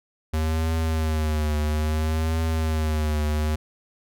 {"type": "tone with vibrato", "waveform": "square", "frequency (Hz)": 78.1, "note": "D#2", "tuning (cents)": 7, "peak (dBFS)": -22, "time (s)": [0.33, 3.56], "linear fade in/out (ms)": 10, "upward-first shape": "triangle", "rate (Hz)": 0.6, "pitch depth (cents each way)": 67, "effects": []}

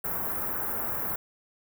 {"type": "band-stop noise", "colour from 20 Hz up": "white", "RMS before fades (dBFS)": -31, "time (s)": [0.04, 1.16], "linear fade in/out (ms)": 5, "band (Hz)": [1500, 14000], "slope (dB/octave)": 24, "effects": []}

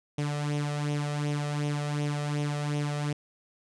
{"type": "tone with flanger", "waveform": "sawtooth", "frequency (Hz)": 146.83, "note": "D3", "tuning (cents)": 0, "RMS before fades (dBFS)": -30, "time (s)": [0.18, 3.13], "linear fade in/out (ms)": 5, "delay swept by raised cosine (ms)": [0.32, 1.62], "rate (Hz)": 2.7, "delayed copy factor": 0.6, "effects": ["resampled to 22050 Hz"]}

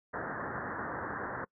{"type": "low-pass noise", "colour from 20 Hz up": "white", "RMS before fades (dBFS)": -38, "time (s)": [0.13, 1.45], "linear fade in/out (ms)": 10, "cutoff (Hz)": 1800, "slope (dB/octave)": 96, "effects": ["noise-tail reverb RT60 0.1 s tail -25 dB re dry", "high-pass 80 Hz 12 dB/octave"]}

